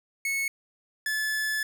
45% pulse tone pair in turn, 2199 / 1728.5 Hz, C#7 / A6, -14 / -31 cents, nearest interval major third, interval 417 cents, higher first, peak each -26 / -26 dBFS, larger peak neither, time 0.25-0.48 / 1.06-1.63 s, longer second, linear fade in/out 2 ms, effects none

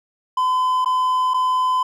triangle tone with dropouts, 1017 Hz, C6, 50 cents flat, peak -14 dBFS, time 0.37-1.83 s, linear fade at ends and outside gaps 5 ms, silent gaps 0.847-0.858 / 1.337-1.342 s, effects none

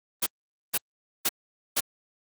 white noise bursts, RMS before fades -24 dBFS, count 4, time 0.22-1.806 s, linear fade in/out 10 ms, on 44 ms, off 470 ms, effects high-pass 150 Hz 12 dB/octave + Opus 32 kbps

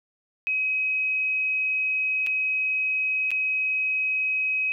sine tone with dropouts, 2538 Hz, D#7, 34 cents sharp, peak -22 dBFS, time 0.47-4.72 s, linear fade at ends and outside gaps 0 ms, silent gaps 2.265-2.27 / 3.306-3.315 s, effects none

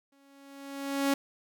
sawtooth tone with exponential growth, 277.2 Hz, C#4, in tune, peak -19 dBFS, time 0.12-1.14 s, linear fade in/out 5 ms, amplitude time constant 220 ms, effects none

